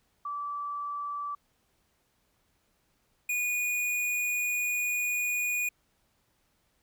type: tone pair in turn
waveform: sine / square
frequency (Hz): 1159 / 2456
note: D6 / D#7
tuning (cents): -23 / -23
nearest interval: octave + minor second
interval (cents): 1300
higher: second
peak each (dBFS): -32 / -28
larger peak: second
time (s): 0.25-1.35 / 3.29-5.69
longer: second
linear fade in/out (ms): 5
effects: pink hiss -72 dBFS RMS until 6.82 s